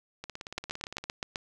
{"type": "two click trains", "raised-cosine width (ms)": 0.2, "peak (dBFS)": [-15, -22], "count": [7, 15], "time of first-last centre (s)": [[0.58, 1.358], [0.24, 1.04]], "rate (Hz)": [7.71, 17.5], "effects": []}